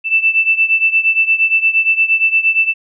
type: beating tone pair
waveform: sine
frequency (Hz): 2651 / 2659.6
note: E7 / E7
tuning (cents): +9 / +15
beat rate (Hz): 8.6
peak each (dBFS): -12 / -15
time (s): 0.04-2.74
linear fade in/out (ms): 50
effects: none